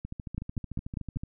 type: two click trains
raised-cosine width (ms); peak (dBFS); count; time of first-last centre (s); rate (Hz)
5; -24 / -19; 17 / 5; 0.05-1.235 / 0.38-1.169; 13.5 / 5.07
effects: none